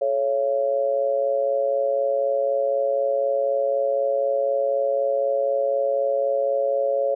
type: tone with amplitude modulation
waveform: sine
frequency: 554.4 Hz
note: C#5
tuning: in tune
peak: -15 dBFS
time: 0.01-7.15 s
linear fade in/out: 10 ms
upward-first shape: sine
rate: 124 Hz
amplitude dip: 85%
effects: none